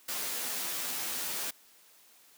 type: noise with comb filter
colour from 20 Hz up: white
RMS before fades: -35 dBFS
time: 0.08-1.51 s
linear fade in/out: 10 ms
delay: 12 ms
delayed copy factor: +0.85
effects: white hiss -60 dBFS RMS until 2.37 s + high-pass 200 Hz 12 dB/octave